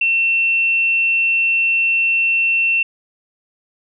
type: tone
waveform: sine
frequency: 2700 Hz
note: E7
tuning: 41 cents sharp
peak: -13 dBFS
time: 0.01-2.83 s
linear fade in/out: 5 ms
effects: none